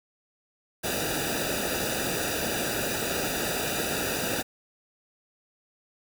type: noise with comb filter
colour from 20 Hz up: pink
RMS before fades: -29 dBFS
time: 0.83-4.43 s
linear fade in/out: 20 ms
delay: 0.93 ms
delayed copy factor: -0.9
effects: none